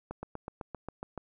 slowing click train, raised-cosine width 1 ms, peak -24 dBFS, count 9, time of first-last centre 0.11-1.177 s, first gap 120 ms, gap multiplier 1.03, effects none

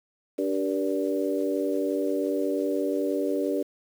harmonic tone with a mistuned harmonic, 96.8 Hz, G2, 21 cents flat, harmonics 3 / 4 / 5 / 6, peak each -28 / -29 / -30 / -31 dBFS, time 0.38-3.63 s, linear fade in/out 10 ms, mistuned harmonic 5, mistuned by -21 cents, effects 8-bit

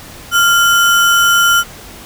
sine tone with sample-and-hold, 1391 Hz, F6, 7 cents flat, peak -7 dBFS, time 0.31-1.64 s, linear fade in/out 50 ms, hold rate 4410 Hz, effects pink hiss -34 dBFS RMS until 2.05 s

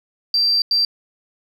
sine tone bursts at uneven times, 4699 Hz, D8, in tune, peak -13 dBFS, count 2, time 0.34-0.62 / 0.71-0.85 s, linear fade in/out 2 ms, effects tanh soft clip ceiling -9 dBFS

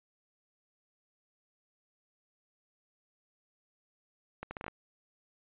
accelerating click train, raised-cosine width 0.5 ms, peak -24 dBFS, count 7, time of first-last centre 4.43-4.681 s, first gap 80 ms, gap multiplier 0.73, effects resampled to 8000 Hz

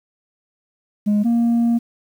sine tone pair in turn, 207.7 / 234.3 Hz, G#3 / A#3, 0 / +9 cents, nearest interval major second, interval 209 cents, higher second, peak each -11 dBFS, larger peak neither, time 1.06-1.24 / 1.24-1.79 s, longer second, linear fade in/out 20 ms, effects tanh soft clip ceiling -13 dBFS + 8-bit

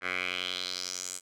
10% pulse tone with band-pass filter sweep, 91 Hz, F#2, 28 cents flat, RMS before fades -35 dBFS, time 0.01-1.21 s, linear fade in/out 50 ms, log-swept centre 1800 to 8200 Hz, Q 3.5, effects none

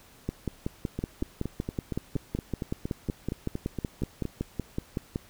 two click trains, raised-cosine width 3 ms, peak -16 / -18 dBFS, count 27 / 15, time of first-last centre 0.29-5.159 / 0.99-4.253 s, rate 5.34 / 4.29 Hz, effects pink hiss -55 dBFS RMS until 5.29 s

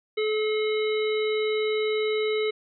harmonic tone, 430.1 Hz, A4, 39 cents flat, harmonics 1 / 3 / 5 / 7 / 9, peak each -23 / -39 / -33 / -39 / -37 dBFS, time 0.17-2.51 s, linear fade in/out 10 ms, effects none

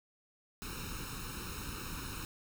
pink noise with comb filter, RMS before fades -42 dBFS, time 0.62-2.25 s, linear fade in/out 0 ms, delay 0.75 ms, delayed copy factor +0.85, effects none

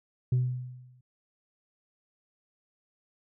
sine tone with exponential decay, 125.7 Hz, B2, 31 cents sharp, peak -18 dBFS, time 0.32-1.01 s, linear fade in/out 5 ms, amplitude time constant 150 ms, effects tanh soft clip ceiling -20 dBFS

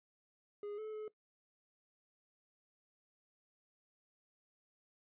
triangle tone with pitch steps, 412.5 / 433 / 428.9 Hz, G#4 / A4 / A4, -12 / -28 / -44 cents, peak -39 dBFS, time 0.63-1.08 s, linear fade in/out 2 ms, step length 150 ms, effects noise-tail reverb RT60 0.1 s tail -18 dB re dry + resampled to 8000 Hz

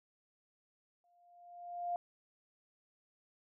sine tone with exponential growth, 701 Hz, F5, 6 cents sharp, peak -32 dBFS, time 1.04-1.96 s, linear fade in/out 1 ms, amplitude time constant 200 ms, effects none

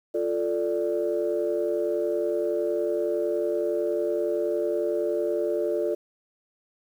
sine chord, D minor, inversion first, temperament equal, 349.2 / 440 / 587.3 Hz, F4 / A4 / D5, 0 / 0 / 0 cents, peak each -27 dBFS, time 0.14-5.95 s, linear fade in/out 10 ms, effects tanh soft clip ceiling -15 dBFS + 9-bit

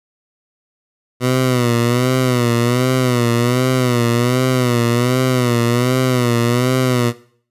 15% pulse tone with vibrato, 123.47 Hz, B2, in tune, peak -7 dBFS, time 1.2-7.13 s, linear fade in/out 50 ms, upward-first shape sine, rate 1.3 Hz, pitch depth 82 cents each way, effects noise-tail reverb RT60 0.5 s tail -17 dB re dry + resampled to 32000 Hz

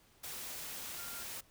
sine tone in noise, 1396.9 Hz, F6, in tune, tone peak -51 dBFS, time 0.98-1.24 s, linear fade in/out 10 ms, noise white, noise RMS -44 dBFS, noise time 0.23-1.41 s, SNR -10 dB, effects pink hiss -66 dBFS RMS until 1.5 s

